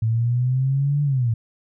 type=linear two-way sweep; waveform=sine; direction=up then down; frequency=110 to 146.83 to 110 Hz; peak=-17 dBFS; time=0.02-1.34 s; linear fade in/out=5 ms; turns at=1.03 s; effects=none